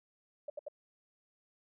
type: tone bursts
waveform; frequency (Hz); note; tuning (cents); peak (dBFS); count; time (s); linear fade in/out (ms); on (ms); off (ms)
sine; 587.3; D5; 0; -37; 3; 0.48-0.684; 5; 20; 72
effects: none